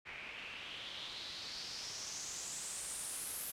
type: noise with low-pass filter sweep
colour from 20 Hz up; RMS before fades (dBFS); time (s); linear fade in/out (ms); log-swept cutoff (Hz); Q
white; -45; 0.05-3.52; 20; 2200 to 12000; 3.9
effects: none

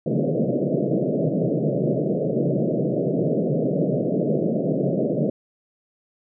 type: band-pass noise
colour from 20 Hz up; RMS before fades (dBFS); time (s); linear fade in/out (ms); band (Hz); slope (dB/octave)
pink; -22; 0.06-5.3; 5; 130 to 640; 96
effects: none

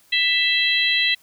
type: harmonic tone with a mistuned harmonic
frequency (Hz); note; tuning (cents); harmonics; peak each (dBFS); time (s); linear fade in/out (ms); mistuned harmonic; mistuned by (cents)
662; E5; +7; 3 / 4 / 5 / 6; -22 / -22 / -22 / -22; 0.12-1.15; 10; 5; -38
effects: white hiss -56 dBFS RMS until 1.22 s

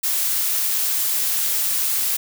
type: noise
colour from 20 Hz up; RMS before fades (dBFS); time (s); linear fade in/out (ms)
blue; -21; 0.03-2.17; 10
effects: none

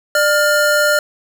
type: tone pair together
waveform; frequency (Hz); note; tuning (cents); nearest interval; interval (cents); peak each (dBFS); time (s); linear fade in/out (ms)
square; 596 / 1411; D5 / F6; +25 / +17; octave + minor third; 1492; -15; 0.15-0.99; 2
effects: none

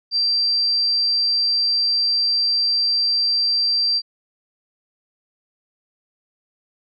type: tone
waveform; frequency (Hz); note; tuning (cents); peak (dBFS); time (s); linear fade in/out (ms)
sine; 4705; D8; +2; -16; 0.11-4.02; 50
effects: none

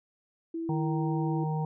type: tone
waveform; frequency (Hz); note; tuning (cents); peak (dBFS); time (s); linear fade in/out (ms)
sine; 329.7; E4; 0; -31; 0.54-1.44; 5
type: harmonic tone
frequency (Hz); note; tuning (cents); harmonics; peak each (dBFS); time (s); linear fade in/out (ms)
155.2; D#3; -4; 1 / 3 / 5 / 6; -28 / -39 / -38 / -39; 0.69-1.65; 2
effects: none

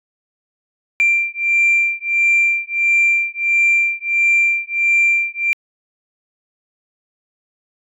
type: beating tone pair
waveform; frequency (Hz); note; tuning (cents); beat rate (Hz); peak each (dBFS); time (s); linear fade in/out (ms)
sine; 2364 / 2365.5; D7 / D7; +11 / +12; 1.5; -15; 1-5.53; 0
effects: tanh soft clip ceiling -7 dBFS

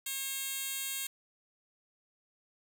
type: tone with high-pass filter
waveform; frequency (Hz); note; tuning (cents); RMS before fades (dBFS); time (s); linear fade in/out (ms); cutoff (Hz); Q
10% pulse; 540; C#5; -45; -37; 0.06-1.07; 5; 4900; 0.61
effects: none

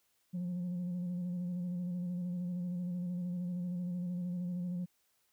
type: tone with vibrato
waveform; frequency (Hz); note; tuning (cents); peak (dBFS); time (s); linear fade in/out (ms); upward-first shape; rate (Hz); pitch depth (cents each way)
sine; 177.7; F3; +30; -32; 0.33-4.86; 20; square; 13; 27
effects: tanh soft clip ceiling -33 dBFS + white hiss -75 dBFS RMS until 5.32 s

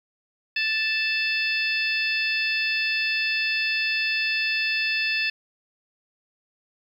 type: harmonic tone with a mistuned harmonic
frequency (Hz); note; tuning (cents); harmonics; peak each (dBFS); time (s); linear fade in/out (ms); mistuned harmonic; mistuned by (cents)
880; A5; 0; 2 / 3 / 4 / 5 / 6; -28 / -24 / -33 / -33 / -33; 0.56-5.3; 5; 6; -68
effects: 9-bit

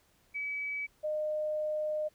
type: tone pair in turn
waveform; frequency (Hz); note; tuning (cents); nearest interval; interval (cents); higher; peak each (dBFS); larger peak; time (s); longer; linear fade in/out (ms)
sine; 2286 / 611.1; D7 / D#5; -47 / -31; octave + major seventh; 2284; first; -33 / -30; second; 0.34-0.87 / 1.03-2.09; second; 20
effects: pink hiss -68 dBFS RMS until 2.14 s

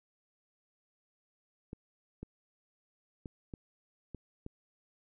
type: clicks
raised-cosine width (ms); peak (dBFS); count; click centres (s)
3; -29; 6; 1.731 / 2.23 / 3.258 / 3.538 / 4.147 / 4.464
effects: none

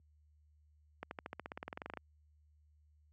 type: accelerating click train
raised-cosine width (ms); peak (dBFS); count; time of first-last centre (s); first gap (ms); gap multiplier
0.5; -27; 18; 1.03-1.973; 81; 0.95
effects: added 75 Hz sine -53 dBFS peak until 3.12 s + high-pass 150 Hz 12 dB/octave

